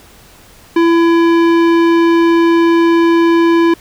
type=tone with tanh clipping; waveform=sine; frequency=335.4 Hz; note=E4; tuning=30 cents sharp; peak=-9 dBFS; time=0.76-3.74 s; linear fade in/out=5 ms; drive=17 dB; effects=pink hiss -42 dBFS RMS until 3.8 s